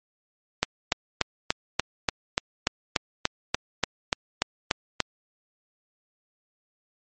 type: click train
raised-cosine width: 0.2 ms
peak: -3 dBFS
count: 16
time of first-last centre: 0.63-5.003 s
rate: 3.43 Hz
effects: MP3 32 kbps